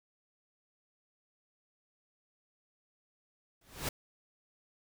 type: noise with exponential growth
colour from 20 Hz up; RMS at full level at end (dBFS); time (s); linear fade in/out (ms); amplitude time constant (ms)
pink; -31; 3.61-3.89; 5; 60
effects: none